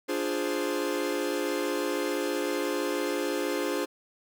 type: chord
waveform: 45% pulse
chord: D half-diminished seventh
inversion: none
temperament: equal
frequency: 293.7 / 349.2 / 415.3 / 523.3 Hz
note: D4 / F4 / Ab4 / C5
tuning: 0 / 0 / 0 / 0 cents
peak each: -33 dBFS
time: 0.08-3.86 s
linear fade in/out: 20 ms
effects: none